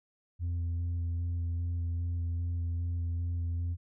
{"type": "tone with vibrato", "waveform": "sine", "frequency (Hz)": 85.6, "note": "F2", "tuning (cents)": -34, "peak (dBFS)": -27, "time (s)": [0.39, 3.77], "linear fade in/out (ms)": 50, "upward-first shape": "square", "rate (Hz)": 2.5, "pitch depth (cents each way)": 13, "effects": ["tanh soft clip ceiling -29 dBFS"]}